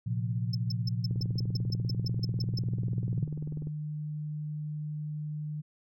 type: chord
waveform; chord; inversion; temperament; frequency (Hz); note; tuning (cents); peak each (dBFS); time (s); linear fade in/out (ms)
sine; Bb suspended second; none; equal with one note detuned; 114.74 / 130.81 / 174.61; Bb2 / C3 / F3; -27 / 0 / 0; -30 / -35 / -36; 0.06-3.25; 10
type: tone bursts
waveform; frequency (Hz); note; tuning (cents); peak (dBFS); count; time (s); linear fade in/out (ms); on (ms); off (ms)
triangle; 5274; E8; 0; -32; 13; 0.53-2.59; 5; 20; 150
type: click train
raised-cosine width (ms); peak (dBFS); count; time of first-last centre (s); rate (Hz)
3; -28; 53; 1.11-3.672; 20.3
type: tone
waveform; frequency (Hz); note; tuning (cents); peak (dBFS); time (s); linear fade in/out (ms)
sine; 151; D3; +48; -33; 3.14-5.62; 20
effects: none